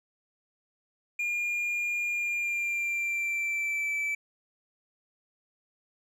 triangle tone with pitch glide, 2416 to 2316 Hz, D7 to D7, +48 to -25 cents, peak -26 dBFS, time 1.19-4.15 s, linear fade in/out 5 ms, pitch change -73 cents, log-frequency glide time 2.09-3.95 s, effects none

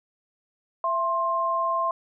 sine tone pair together, 668.3 / 1056 Hz, E5 / C6, +24 / +16 cents, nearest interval minor sixth, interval 792 cents, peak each -28 / -23 dBFS, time 0.84-1.91 s, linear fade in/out 2 ms, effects none

